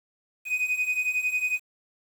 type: beating tone pair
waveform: triangle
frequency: 2489 / 2500 Hz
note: D#7 / D#7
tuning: 0 / +8 cents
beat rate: 11 Hz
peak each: -28 / -24 dBFS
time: 0.45-1.6 s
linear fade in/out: 50 ms
effects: 8-bit